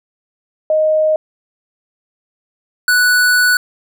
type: tone pair in turn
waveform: sine / square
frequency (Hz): 622.3 / 1480.1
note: D#5 / F#6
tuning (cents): 0 / 0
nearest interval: octave + minor third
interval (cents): 1500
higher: second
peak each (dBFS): -10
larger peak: neither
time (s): 0.7-1.16 / 2.88-3.57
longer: second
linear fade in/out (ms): 2
effects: none